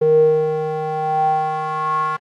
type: tone with band-pass filter sweep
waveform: square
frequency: 155.56 Hz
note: D#3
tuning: in tune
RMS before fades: -18 dBFS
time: 0.01-2.17 s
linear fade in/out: 10 ms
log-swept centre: 430 to 1200 Hz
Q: 8.2
effects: AAC 48 kbps